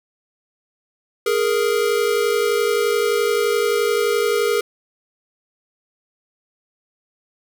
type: tone pair together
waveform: square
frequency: 415.2 / 466.8 Hz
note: G#4 / A#4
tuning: 0 / +2 cents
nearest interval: major second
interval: 202 cents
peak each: -20 dBFS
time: 1.26-4.61 s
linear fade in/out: 5 ms
effects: none